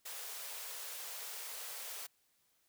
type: high-pass noise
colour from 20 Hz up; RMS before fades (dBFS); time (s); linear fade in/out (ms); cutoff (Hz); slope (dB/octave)
white; -45; 0.05-2.07; 10; 420; 96
effects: white hiss -75 dBFS RMS until 2.68 s